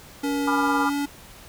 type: tone with pitch glide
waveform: square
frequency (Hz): 283 to 285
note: C#4 to C#4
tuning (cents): +36 to +48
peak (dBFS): -24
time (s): 0.23-1.06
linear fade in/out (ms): 10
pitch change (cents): +12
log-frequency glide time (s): 0.88-0.95
type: tone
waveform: sine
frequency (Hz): 473.4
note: A#4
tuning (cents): +27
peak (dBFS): -31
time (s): 0.23-0.86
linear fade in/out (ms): 20
type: chord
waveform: sine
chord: G# diminished seventh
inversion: none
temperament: equal with one note detuned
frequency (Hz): 830.6 / 987.8 / 1198.6 / 1396.9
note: G#5 / B5 / D6 / F6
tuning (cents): 0 / 0 / +35 / 0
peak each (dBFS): -27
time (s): 0.47-0.9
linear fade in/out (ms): 10
effects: pink hiss -46 dBFS RMS until 1.48 s